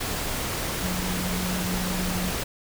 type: tone in noise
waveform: sine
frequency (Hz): 181.9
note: F#3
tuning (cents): -29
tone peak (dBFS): -28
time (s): 0.82-2.31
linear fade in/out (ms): 10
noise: pink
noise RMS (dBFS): -29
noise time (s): 0-2.44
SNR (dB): -2
effects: none